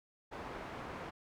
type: low-pass noise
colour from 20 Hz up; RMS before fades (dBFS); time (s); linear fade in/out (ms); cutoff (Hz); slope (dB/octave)
white; -45; 0.31-1.11; 20; 1100; 12
effects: none